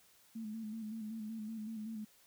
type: tone with vibrato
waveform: sine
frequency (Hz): 219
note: A3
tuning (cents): -8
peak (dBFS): -40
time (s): 0.35-2.05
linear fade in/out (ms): 10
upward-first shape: square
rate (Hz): 5.3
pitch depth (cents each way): 44
effects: white hiss -66 dBFS RMS until 2.26 s